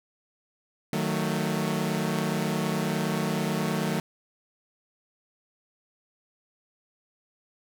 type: chord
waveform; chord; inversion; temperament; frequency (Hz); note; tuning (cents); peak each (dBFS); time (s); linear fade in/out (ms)
sawtooth; D# diminished; none; equal with one note detuned; 155.56 / 185 / 222.4; D#3 / F#3 / A3; 0 / 0 / +19; -26; 0.93-4; 2
effects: none